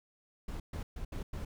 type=noise bursts at uneven times; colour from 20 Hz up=brown; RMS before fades=-39 dBFS; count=5; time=0.48-0.6 / 0.73-0.83 / 0.96-1.05 / 1.12-1.23 / 1.33-1.45 s; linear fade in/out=5 ms; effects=none